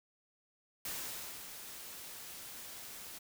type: noise with ADSR envelope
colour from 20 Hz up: white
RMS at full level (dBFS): -40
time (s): 0.85-3.19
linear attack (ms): 3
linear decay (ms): 550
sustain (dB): -8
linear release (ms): 13
effects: none